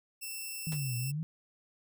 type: tone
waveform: 5% pulse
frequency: 2671 Hz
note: E7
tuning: 22 cents sharp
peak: -29 dBFS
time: 0.21-1.12 s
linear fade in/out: 20 ms
type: exponential two-way sweep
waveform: sine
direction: down then up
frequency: 164.4 to 118.7 to 164.4 Hz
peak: -32 dBFS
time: 0.67-1.23 s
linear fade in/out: 0 ms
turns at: 0.97 s
type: noise with exponential decay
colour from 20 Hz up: pink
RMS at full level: -40 dBFS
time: 0.72-0.82 s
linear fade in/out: 1 ms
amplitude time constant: 21 ms
effects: none